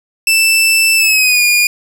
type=tone with pitch glide; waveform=sawtooth; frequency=2653 to 2433 Hz; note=E7 to D#7; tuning=+10 to -39 cents; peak=-5 dBFS; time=0.27-1.67 s; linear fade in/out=2 ms; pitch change=-149 cents; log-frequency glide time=0.96-1.43 s; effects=none